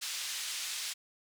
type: band-pass noise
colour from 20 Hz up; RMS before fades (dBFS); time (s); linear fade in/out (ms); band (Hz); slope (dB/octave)
pink; -38; 0.01-0.94; 20; 3000 to 8500; 12
effects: none